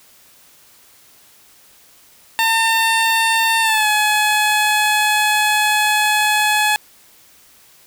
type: tone with pitch glide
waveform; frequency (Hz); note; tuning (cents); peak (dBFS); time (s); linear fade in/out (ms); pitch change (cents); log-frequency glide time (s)
15% pulse; 903 to 847.4; A5 to G#5; +45 to +35; -7; 2.39-6.76; 0; -110; 3.61-3.87
effects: white hiss -49 dBFS RMS until 7.86 s